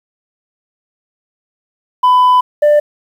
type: tone pair in turn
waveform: sine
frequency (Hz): 1000 / 592.9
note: B5 / D5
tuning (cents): +21 / +16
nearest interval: major sixth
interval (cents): 905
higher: first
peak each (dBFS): -3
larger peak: neither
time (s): 2.03-2.41 / 2.62-2.8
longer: first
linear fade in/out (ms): 10
effects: tanh soft clip ceiling -5 dBFS + 7-bit